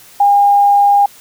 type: tone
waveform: sine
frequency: 809 Hz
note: G#5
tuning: 46 cents flat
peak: -6 dBFS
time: 0.2-1.06 s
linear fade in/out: 5 ms
effects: white hiss -41 dBFS RMS until 1.2 s